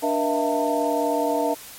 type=tone cluster; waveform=sine; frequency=292.8 / 477 / 639 / 678 / 898 Hz; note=D4 / A#4 / D#5 / E5 / A5; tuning=-5 / +40 / +46 / +49 / +35 cents; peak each=-26 dBFS; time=0.02-1.55 s; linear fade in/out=20 ms; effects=white hiss -41 dBFS RMS until 1.78 s + MP3 64 kbps